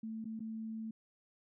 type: tone with dropouts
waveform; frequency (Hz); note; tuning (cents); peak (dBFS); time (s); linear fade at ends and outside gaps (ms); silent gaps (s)
sine; 221.7; A3; +13; -39; 0.03-0.91; 5; 0.244-0.253 / 0.394-0.403
effects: none